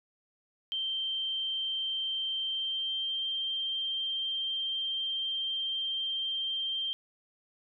sine tone with pitch glide, 3136 to 3158 Hz, G7 to G7, 0 to +12 cents, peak -30 dBFS, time 0.72-6.93 s, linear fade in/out 0 ms, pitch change +12 cents, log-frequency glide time 2.46-3.23 s, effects none

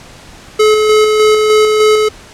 square tone with tremolo, 428.8 Hz, A4, 45 cents flat, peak -6 dBFS, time 0.59-2.09 s, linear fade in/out 10 ms, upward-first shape square, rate 3.3 Hz, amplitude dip 30%, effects pink hiss -36 dBFS RMS until 2.33 s + low-pass 8000 Hz 12 dB/octave

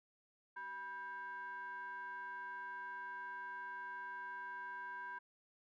triangle ring-modulated tone, 301.4 Hz, D4, 45 cents sharp, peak -39 dBFS, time 0.56-5.19 s, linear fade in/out 10 ms, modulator 1280 Hz, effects none

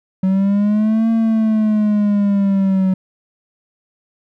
triangle linear two-way sweep, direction up then down, 187 to 227.3 to 187 Hz, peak -10 dBFS, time 0.23-2.94 s, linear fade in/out 5 ms, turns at 1.1 s, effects none

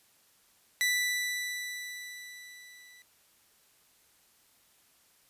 sawtooth tone with level ramp, 1977 Hz, B6, 1 cent sharp, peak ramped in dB -21 to -50 dBFS, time 0.81-3.02 s, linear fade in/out 0 ms, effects white hiss -65 dBFS RMS until 5.29 s + resampled to 32000 Hz

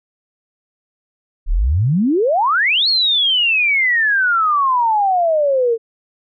sine exponential two-way sweep, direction up then down, 30.81 to 4390 to 444.9 Hz, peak -12 dBFS, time 1.46-5.78 s, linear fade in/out 50 ms, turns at 2.88 s, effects none

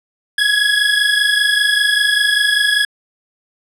25% pulse tone pair together, 1661.2 / 1686.3 Hz, G#6 / G#6, 0 / +26 cents, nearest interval unison, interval 26 cents, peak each -11 dBFS, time 0.38-2.85 s, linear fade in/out 5 ms, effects low-pass 9000 Hz 12 dB/octave

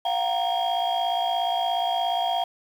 sine tone cluster, 699 / 756 / 935 / 3252 Hz, F5 / F#5 / A#5 / G#7, +1 / +37 / +5 / -37 cents, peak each -24 / -25 / -30 / -29 dBFS, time 0.05-2.44 s, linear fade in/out 5 ms, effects tanh soft clip ceiling -17 dBFS + 8-bit

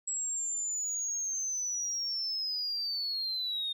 sine linear sweep, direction down, 7740 to 3661 Hz, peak -30 dBFS, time 0.07-3.73 s, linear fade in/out 10 ms, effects tanh soft clip ceiling -27 dBFS

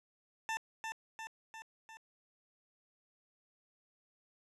20% pulse tone with echo, 890 Hz, A5, 20 cents sharp, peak -30 dBFS, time 0.49-0.57 s, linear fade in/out 0 ms, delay 350 ms, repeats 4, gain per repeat -4 dB, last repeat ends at 1.97 s, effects low-pass 8000 Hz 12 dB/octave

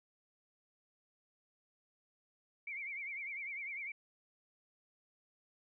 sine tone with vibrato, 2217 Hz, C#7, in tune, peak -40 dBFS, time 2.67-3.92 s, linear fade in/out 5 ms, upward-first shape triangle, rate 10 Hz, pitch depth 130 cents each way, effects none

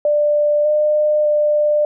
sine tone with pitch steps, 592 / 603 / 597 Hz, D5 / D5 / D5, +14 / +46 / +28 cents, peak -12 dBFS, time 0.05-1.85 s, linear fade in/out 2 ms, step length 600 ms, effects none

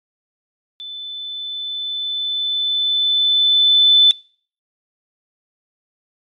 sine tone with level ramp, 3514 Hz, A7, 3 cents flat, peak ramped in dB -29 to -7 dBFS, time 0.8-4.11 s, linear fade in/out 0 ms, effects noise-tail reverb RT60 0.5 s tail -25 dB re dry + MP3 48 kbps

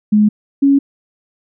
sine tone pair in turn, 210.6 / 277.9 Hz, G#3 / C#4, +24 / +4 cents, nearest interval perfect fourth, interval 480 cents, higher second, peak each -7 dBFS, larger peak neither, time 0.12-0.29 / 0.62-0.79 s, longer neither, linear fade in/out 10 ms, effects none

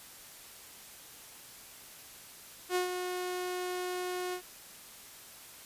sawtooth tone with ADSR envelope, 362.2 Hz, F#4, 37 cents flat, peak -23 dBFS, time 2.69-4.42 s, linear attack 65 ms, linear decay 120 ms, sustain -7 dB, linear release 86 ms, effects white hiss -51 dBFS RMS until 5.65 s + resampled to 32000 Hz

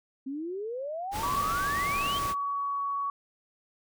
sine exponential sweep, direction up, 259.7 to 3244 Hz, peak -32 dBFS, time 0.26-2.19 s, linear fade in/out 10 ms
pink noise, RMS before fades -36 dBFS, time 1.11-2.35 s, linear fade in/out 50 ms
sine tone with pitch glide, 1139 to 1122.7 Hz, C#6 to C#6, +47 to +22 cents, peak -28 dBFS, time 1.23-3.1 s, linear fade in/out 2 ms, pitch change -25 cents, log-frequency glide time 1.69-2.87 s
effects none

